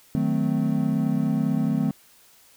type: chord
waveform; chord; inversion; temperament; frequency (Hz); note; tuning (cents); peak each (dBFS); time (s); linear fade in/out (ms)
triangle; D# diminished seventh; none; equal with one note detuned; 155.56 / 185 / 220 / 258; D#3 / F#3 / A3 / C4; 0 / 0 / 0 / -24; -24 / -26 / -23 / -24; 0.15-1.91; 0
effects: white hiss -55 dBFS RMS until 2.56 s